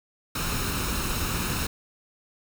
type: noise with comb filter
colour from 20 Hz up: pink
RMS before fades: -28 dBFS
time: 0.35-1.67 s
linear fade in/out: 5 ms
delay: 0.75 ms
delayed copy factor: +0.55
effects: none